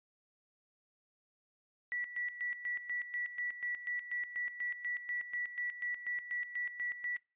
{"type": "tone with tremolo", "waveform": "sine", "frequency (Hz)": 1951, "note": "B6", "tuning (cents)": -22, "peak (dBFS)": -34, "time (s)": [1.92, 7.17], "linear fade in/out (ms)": 0, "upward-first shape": "square", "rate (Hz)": 4.1, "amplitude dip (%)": 70, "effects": ["noise-tail reverb RT60 0.3 s tail -24 dB re dry", "resampled to 8000 Hz"]}